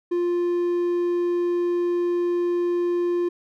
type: tone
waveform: triangle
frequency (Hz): 350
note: F4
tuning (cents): +4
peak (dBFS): -18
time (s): 0.11-3.29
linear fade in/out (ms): 10
effects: none